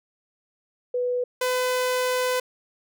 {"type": "tone pair in turn", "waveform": ["sine", "sawtooth"], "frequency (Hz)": [493.9, 504.3], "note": ["B4", "B4"], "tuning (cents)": [0, 36], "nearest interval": "unison", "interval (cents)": 36, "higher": "second", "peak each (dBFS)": [-22, -18], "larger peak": "second", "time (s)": [[0.94, 1.24], [1.41, 2.4]], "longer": "second", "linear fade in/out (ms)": 5, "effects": []}